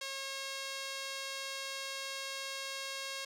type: tone with band-pass filter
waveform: sawtooth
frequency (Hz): 543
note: C#5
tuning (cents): -36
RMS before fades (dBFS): -41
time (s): 0.01-3.25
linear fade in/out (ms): 5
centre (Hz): 4400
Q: 0.87
effects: none